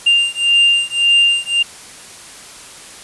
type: beating tone pair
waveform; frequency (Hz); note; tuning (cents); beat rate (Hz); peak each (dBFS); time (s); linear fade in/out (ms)
triangle; 2794 / 2795.8; F7 / F7; 0 / +1; 1.8; -12; 0.06-1.63; 10
effects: white hiss -36 dBFS RMS until 3.03 s + resampled to 24000 Hz